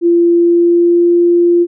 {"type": "tone with pitch glide", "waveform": "sine", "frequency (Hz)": [342.8, 346.4], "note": ["F4", "F4"], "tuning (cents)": [-32, -14], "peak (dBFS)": -6, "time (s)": [0.01, 1.67], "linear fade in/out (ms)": 50, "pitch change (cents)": 18, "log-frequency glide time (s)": [0.35, 1.15], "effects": []}